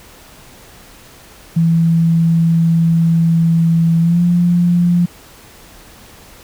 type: tone with pitch glide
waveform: sine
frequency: 165.6 to 174.44 Hz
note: E3 to F3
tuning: +8 to -2 cents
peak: -9 dBFS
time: 1.56-5.06 s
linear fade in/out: 10 ms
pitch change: +90 cents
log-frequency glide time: 4-4.22 s
effects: pink hiss -41 dBFS RMS until 6.43 s